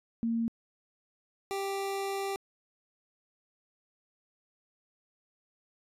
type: tone pair in turn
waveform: sine / 25% pulse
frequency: 229.9 / 392.9 Hz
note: A#3 / G4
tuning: -24 / +4 cents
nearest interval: major sixth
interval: 928 cents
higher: second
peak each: -27 / -28 dBFS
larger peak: first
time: 0.23-0.48 / 1.51-2.36 s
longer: second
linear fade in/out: 0 ms
effects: resampled to 32000 Hz